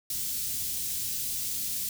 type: band-stop noise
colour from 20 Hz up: white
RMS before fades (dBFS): -32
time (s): 0.1-1.89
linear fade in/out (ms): 2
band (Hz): 180 to 4400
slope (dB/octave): 12
effects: none